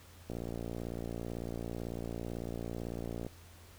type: click train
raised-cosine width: 2 ms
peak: -26 dBFS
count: 173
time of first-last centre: 0.3-3.266 s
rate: 58 Hz
effects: added 86 Hz sine -55 dBFS peak until 3.78 s + pink hiss -58 dBFS RMS until 3.78 s